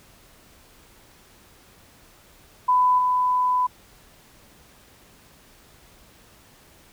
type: tone with level steps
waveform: sine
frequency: 1000 Hz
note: B5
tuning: 21 cents sharp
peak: -15 / -18 dBFS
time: 2.68-3.67 s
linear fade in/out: 10 ms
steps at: 2.98 s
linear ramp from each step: 10 ms
effects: pink hiss -53 dBFS RMS until 6.92 s